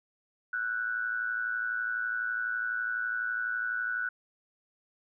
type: tone with amplitude modulation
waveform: sine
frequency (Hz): 1480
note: F#6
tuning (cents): 0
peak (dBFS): -26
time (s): 0.53-4.09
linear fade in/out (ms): 5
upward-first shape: sine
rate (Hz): 112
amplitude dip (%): 70
effects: none